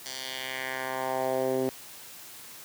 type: tone with band-pass filter sweep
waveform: 10% pulse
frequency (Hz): 130.81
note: C3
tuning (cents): 0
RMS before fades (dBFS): -31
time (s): 0.06-1.69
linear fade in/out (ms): 0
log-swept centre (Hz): 5400 to 330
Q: 1.7
effects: white hiss -46 dBFS RMS until 2.64 s + high-pass 80 Hz 12 dB/octave